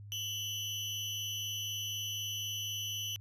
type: tone with amplitude modulation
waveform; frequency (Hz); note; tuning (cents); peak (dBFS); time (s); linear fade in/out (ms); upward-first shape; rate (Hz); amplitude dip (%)
35% pulse; 3000; F#7; +23; -31; 0.12-3.16; 0; sine; 256; 70
effects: added 102 Hz sine -46 dBFS peak until 3.2 s + resampled to 32000 Hz